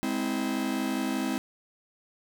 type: chord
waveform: 45% pulse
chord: Ab augmented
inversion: none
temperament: just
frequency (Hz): 207.7 / 259.6 / 324.5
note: Ab3 / C4 / E4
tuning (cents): 0 / -13 / -27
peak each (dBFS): -33 / -30 / -33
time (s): 0.03-1.38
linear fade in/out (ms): 0
effects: none